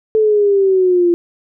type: exponential sweep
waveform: sine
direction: down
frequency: 440 to 342 Hz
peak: -9 dBFS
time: 0.15-1.14 s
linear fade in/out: 0 ms
effects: none